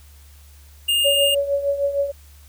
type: tone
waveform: square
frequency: 2825 Hz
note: F7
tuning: 19 cents sharp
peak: -17 dBFS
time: 0.88-1.35 s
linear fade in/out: 10 ms
type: tone with tremolo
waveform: sine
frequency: 563 Hz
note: C#5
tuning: 27 cents sharp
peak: -15 dBFS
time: 1.04-2.12 s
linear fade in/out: 20 ms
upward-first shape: triangle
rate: 6.5 Hz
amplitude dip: 75%
effects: added 72 Hz sine -44 dBFS peak until 2.48 s + white hiss -53 dBFS RMS until 2.48 s